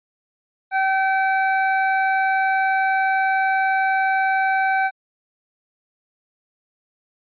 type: tone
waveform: 25% pulse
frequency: 769 Hz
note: G5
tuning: 33 cents flat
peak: -13 dBFS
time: 0.71-4.91 s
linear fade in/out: 50 ms
effects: resampled to 8000 Hz